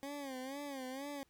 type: tone with vibrato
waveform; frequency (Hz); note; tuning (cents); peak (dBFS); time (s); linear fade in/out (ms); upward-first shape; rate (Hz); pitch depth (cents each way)
20% pulse; 271.9; C#4; -33; -37; 0.03-1.23; 0; sine; 2.1; 110
effects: pink hiss -75 dBFS RMS until 1.29 s